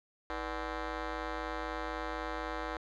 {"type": "ring-modulated tone", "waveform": "10% pulse", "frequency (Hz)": 268, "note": "C4", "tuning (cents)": 42, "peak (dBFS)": -24, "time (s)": [0.3, 2.77], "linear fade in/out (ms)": 0, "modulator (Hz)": 216, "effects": ["low-pass 3000 Hz 12 dB/octave"]}